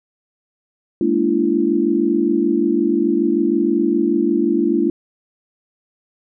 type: chord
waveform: sine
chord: Bb dominant seventh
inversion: third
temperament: equal with one note detuned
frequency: 207.7 / 233.1 / 293.7 / 340.3 Hz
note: Ab3 / Bb3 / D4 / F4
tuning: 0 / 0 / 0 / -45 cents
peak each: -23 / -21 / -19 / -17 dBFS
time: 1.01-4.9 s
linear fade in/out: 2 ms
effects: none